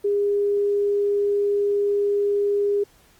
sine tone, 406.6 Hz, G#4, 37 cents flat, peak -18 dBFS, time 0.04-2.84 s, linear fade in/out 10 ms, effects pink hiss -56 dBFS RMS until 3.19 s + Opus 32 kbps

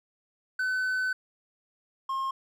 triangle tone pair in turn, 1513 / 1069.9 Hz, F#6 / C6, +38 / +38 cents, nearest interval tritone, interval 600 cents, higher first, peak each -24 / -26 dBFS, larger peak first, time 0.59-1.13 / 2.09-2.31 s, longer first, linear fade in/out 5 ms, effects none

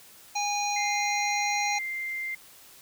harmonic tone, 819 Hz, G#5, 24 cents flat, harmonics 1 / 3 / 5 / 7 / 8, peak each -28 / -33 / -35 / -36 / -37 dBFS, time 0.35-1.79 s, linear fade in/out 10 ms
sine tone, 2093 Hz, C7, in tune, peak -30 dBFS, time 0.76-2.35 s, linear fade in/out 5 ms
effects white hiss -52 dBFS RMS until 2.81 s

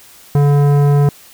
sine tone with tanh clipping, 143.7 Hz, D3, 37 cents flat, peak -10 dBFS, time 0.35-1.09 s, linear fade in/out 2 ms, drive 15 dB, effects white hiss -42 dBFS RMS until 1.33 s

